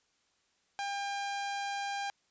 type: tone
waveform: sawtooth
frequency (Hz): 801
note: G5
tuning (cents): +37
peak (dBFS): -30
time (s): 0.79-2.1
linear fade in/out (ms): 0
effects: white hiss -73 dBFS RMS until 2.3 s + resampled to 16000 Hz